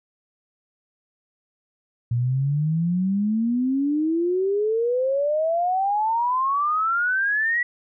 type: exponential sweep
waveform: sine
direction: up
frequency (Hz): 116.54 to 1955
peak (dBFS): -19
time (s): 2.11-7.63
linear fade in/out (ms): 5
effects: none